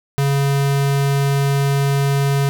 square tone, 139.5 Hz, C#3, 11 cents sharp, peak -15 dBFS, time 0.18-2.49 s, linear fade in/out 0 ms, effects none

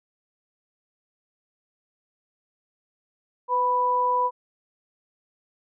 sine tone pair together, 500.5 / 987.8 Hz, B4 / B5, +23 / 0 cents, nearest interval octave, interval 1177 cents, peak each -28 / -20 dBFS, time 3.48-4.31 s, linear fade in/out 50 ms, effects none

